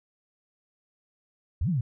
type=exponential two-way sweep; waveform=sine; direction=up then down; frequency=61.74 to 196 to 109.2 Hz; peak=-23 dBFS; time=1.61-1.81 s; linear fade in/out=5 ms; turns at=1.69 s; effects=none